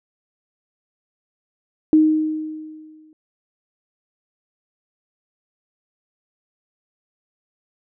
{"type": "tone with exponential decay", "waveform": "sine", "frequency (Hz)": 311.1, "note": "D#4", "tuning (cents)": 0, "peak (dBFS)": -8, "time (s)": [1.93, 3.13], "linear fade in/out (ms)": 1, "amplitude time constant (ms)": 260, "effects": []}